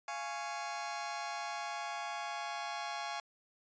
sawtooth chord, Db major, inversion first, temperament just, 693 / 831.5 / 1108.7 Hz, F5 / Ab5 / Db6, -14 / +2 / 0 cents, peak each -39 / -37 / -40 dBFS, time 0.08-3.2 s, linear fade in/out 2 ms, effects resampled to 16000 Hz

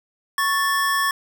square tone pair together, 1108.7 / 1760 Hz, C#6 / A6, 0 / 0 cents, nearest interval minor sixth, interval 800 cents, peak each -22 dBFS, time 0.38-1.11 s, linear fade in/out 2 ms, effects none

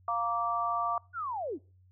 harmonic tone, 233.1 Hz, A#3, in tune, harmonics 3 / 4 / 5, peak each -33 / -36 / -30 dBFS, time 0.08-0.98 s, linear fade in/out 2 ms
sine linear sweep, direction down, 1480 to 233.1 Hz, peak -32 dBFS, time 1.13-1.59 s, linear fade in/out 50 ms
effects noise-tail reverb RT60 0.4 s tail -26 dB re dry + added 92 Hz sine -58 dBFS peak until 1.91 s

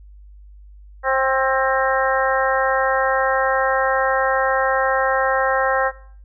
harmonic tone with a mistuned harmonic, 265.4 Hz, C4, 25 cents sharp, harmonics 2 / 3 / 4 / 5 / 6 / 7, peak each -20 / -22 / -23 / -24 / -25 / -25 dBFS, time 1.03-5.92 s, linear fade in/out 50 ms, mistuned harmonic 3, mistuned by -17 cents, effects noise-tail reverb RT60 0.5 s tail -19 dB re dry + added 50 Hz sine -40 dBFS peak until 6.24 s

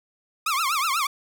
sawtooth tone with vibrato, 1197 Hz, D6, 33 cents sharp, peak -18 dBFS, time 0.46-1.07 s, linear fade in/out 5 ms, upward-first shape triangle, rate 8.2 Hz, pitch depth 260 cents each way, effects none

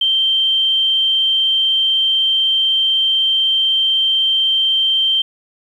sine tone, 3136 Hz, G7, in tune, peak -12 dBFS, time 0.01-5.22 s, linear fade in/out 5 ms, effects 8-bit

